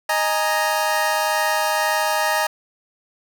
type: chord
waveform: 25% pulse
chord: D# suspended fourth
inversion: none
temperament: equal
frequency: 622.3 / 830.6 / 932.3 Hz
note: D#5 / G#5 / A#5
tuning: 0 / 0 / 0 cents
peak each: -19 dBFS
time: 0.09-2.47 s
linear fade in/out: 5 ms
effects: none